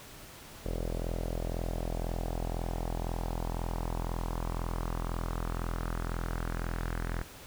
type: tone with low-pass filter sweep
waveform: sawtooth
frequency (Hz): 41.97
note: E1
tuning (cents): +32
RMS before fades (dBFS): -34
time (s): 0.65-7.23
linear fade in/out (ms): 10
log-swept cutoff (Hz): 540 to 1700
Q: 2.8
effects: pink hiss -49 dBFS RMS until 7.46 s